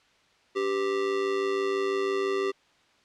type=tone with amplitude modulation; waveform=square; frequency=392 Hz; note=G4; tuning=in tune; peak=-23 dBFS; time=0.55-2.52 s; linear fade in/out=20 ms; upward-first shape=sine; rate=106 Hz; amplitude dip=60%; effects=white hiss -62 dBFS RMS until 3.04 s + low-pass 4000 Hz 12 dB/octave